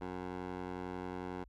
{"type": "tone with band-pass filter", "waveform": "15% pulse", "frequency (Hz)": 91.1, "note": "F#2", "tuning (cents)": -26, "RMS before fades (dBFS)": -42, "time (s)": [0.01, 1.44], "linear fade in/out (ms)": 5, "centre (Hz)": 640, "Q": 0.79, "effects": ["added 50 Hz sine -57 dBFS peak until 1.48 s"]}